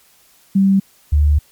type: tone pair in turn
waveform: sine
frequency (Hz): 194.5 / 73.83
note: G3 / D2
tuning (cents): -13 / +10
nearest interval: octave + perfect fourth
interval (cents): 1677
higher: first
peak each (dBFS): -9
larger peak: neither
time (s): 0.55-0.8 / 1.12-1.39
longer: second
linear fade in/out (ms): 10
effects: white hiss -52 dBFS RMS until 1.51 s + MP3 96 kbps